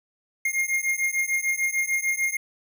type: beating tone pair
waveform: square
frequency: 2127 / 2133.7 Hz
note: C7 / C7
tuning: +28 / +33 cents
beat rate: 6.7 Hz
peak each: -26 / -27 dBFS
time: 0.45-2.37 s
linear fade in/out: 5 ms
effects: none